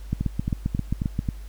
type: two click trains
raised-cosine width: 5 ms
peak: -12 / -11 dBFS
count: 5 / 9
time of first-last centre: 0.21-1.288 / 0.13-1.191 s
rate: 3.71 / 7.54 Hz
effects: added 50 Hz sine -35 dBFS peak until 1.48 s + pink hiss -53 dBFS RMS until 1.48 s